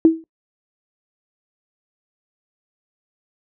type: tone with exponential decay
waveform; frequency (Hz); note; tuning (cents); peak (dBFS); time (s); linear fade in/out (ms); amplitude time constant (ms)
sine; 324.3; E4; -28; -4; 0.05-0.24; 1; 41
effects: noise-tail reverb RT60 0.1 s tail -18 dB re dry